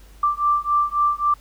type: beating tone pair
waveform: sine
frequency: 1174.7 / 1178.4 Hz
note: D6 / D6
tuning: 0 / +6 cents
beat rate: 3.7 Hz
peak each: -20 dBFS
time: 0.23-1.34 s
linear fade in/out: 5 ms
effects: added 50 Hz sine -44 dBFS peak until 1.4 s + pink hiss -53 dBFS RMS until 1.4 s